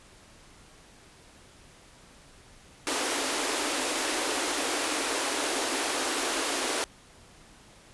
pink high-pass noise, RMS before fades -29 dBFS, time 2.87-6.84 s, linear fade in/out 0 ms, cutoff 260 Hz, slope 96 dB/octave, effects pink hiss -54 dBFS RMS until 7.93 s + resampled to 24000 Hz

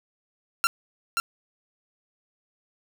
sawtooth tone with echo, 1369 Hz, F6, 35 cents flat, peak -15 dBFS, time 0.64-0.67 s, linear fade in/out 0 ms, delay 530 ms, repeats 1, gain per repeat -4 dB, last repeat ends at 1.2 s, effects none

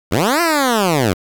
10% pulse linear two-way sweep, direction up then down, 69.3 to 350.5 to 82.3 Hz, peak -5 dBFS, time 0.11-1.14 s, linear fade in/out 20 ms, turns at 0.41 s, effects 7-bit

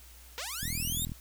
5% pulse linear sweep, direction up, 440 to 3810 Hz, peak -24 dBFS, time 0.38-1.05 s, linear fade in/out 0 ms
click train, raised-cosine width 5 ms, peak -26 dBFS, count 21, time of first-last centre 0.63-1.119 s, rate 40.9 Hz
effects added 60 Hz sine -52 dBFS peak until 1.2 s + white hiss -55 dBFS RMS until 1.2 s

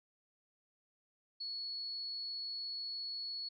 sine tone, 4383 Hz, C#8, 20 cents flat, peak -39 dBFS, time 1.4-3.49 s, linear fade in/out 10 ms, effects none

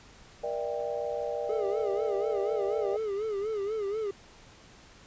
sine chord, E half-diminished seventh, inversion second, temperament just, 474.7 / 593.3 / 659.3 / 791.1 Hz, Bb4 / D5 / E5 / G5, +31 / +18 / 0 / +16 cents, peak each -34 / -33 / -39 / -39 dBFS, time 0.43-2.97 s, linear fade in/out 10 ms
triangle tone with vibrato, 417.3 Hz, G#4, 8 cents sharp, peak -27 dBFS, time 1.49-4.11 s, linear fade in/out 5 ms, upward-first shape sine, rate 4.1 Hz, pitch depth 110 cents each way
effects pink hiss -54 dBFS RMS until 5.06 s + resampled to 16000 Hz

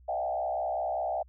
sine tone with frequency modulation, 698.5 Hz, F5, in tune, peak -28 dBFS, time 0.08-1.23 s, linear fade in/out 10 ms, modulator 65.2 Hz, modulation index 1.5, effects added 62 Hz sine -53 dBFS peak until 1.28 s

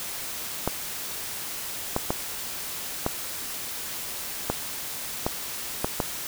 clicks, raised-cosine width 1 ms, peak -9 dBFS, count 8, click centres 0.676 / 1.964 / 2.105 / 3.064 / 4.5 / 5.265 / 5.845 / 6.002 s, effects white hiss -34 dBFS RMS until 6.27 s

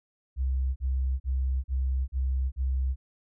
sine tone bursts, 65.41 Hz, C2, in tune, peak -24 dBFS, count 6, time 0.36-2.96 s, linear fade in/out 50 ms, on 400 ms, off 40 ms, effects none

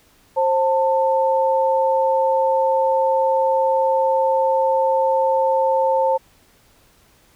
sine tone pair together, 530.4 / 890 Hz, C5 / A5, +23 / +20 cents, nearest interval major sixth, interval 897 cents, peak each -17 / -18 dBFS, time 0.36-6.18 s, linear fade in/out 20 ms, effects pink hiss -55 dBFS RMS until 7.35 s

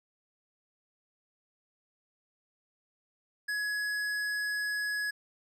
triangle tone with tanh clipping, 1682 Hz, G#6, 22 cents sharp, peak -32 dBFS, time 3.48-5.11 s, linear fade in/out 10 ms, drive 18 dB, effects none

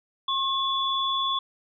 sine tone pair together, 1079 / 3439 Hz, C#6 / A7, -47 / -40 cents, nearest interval octave + minor sixth, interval 2007 cents, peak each -26 dBFS, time 0.28-1.39 s, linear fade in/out 5 ms, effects none

